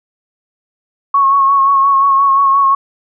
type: tone with vibrato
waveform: sine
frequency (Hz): 1100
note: C#6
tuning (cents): -14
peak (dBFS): -7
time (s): 1.14-2.75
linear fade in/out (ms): 5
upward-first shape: sine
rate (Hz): 5.7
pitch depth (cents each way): 31
effects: none